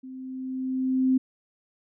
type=tone with level ramp; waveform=sine; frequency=260 Hz; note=C4; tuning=11 cents flat; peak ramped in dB=-38 to -17 dBFS; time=0.03-1.18 s; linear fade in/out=10 ms; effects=none